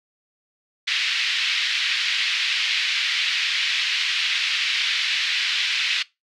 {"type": "band-pass noise", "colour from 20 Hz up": "pink", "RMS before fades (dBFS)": -23, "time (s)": [0.87, 6.03], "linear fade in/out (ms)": 10, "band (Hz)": [2100, 4200], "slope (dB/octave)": 24, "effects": ["noise-tail reverb RT60 0.2 s tail -20 dB re dry"]}